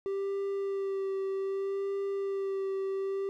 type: tone with vibrato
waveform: triangle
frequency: 391.3 Hz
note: G4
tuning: 3 cents flat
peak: -28 dBFS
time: 0.06-3.29 s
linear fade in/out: 0 ms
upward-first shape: sine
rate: 0.64 Hz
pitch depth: 19 cents each way
effects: none